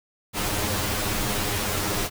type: noise with comb filter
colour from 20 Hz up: pink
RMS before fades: -26 dBFS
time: 0.33-2.1 s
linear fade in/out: 50 ms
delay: 9.7 ms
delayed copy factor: +0.9
effects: none